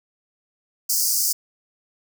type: high-pass noise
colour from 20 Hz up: pink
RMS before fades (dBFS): -21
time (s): 0.89-1.33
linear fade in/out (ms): 10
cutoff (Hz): 4700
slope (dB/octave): 96
effects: none